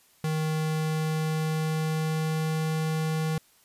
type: tone with pitch glide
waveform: square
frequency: 156.6 to 157.96 Hz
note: D#3 to D#3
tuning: +11 to +26 cents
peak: -26 dBFS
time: 0.24-3.38 s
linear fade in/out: 2 ms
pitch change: +15 cents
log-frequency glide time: 0.44-2.69 s
effects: white hiss -61 dBFS RMS until 3.64 s + resampled to 32000 Hz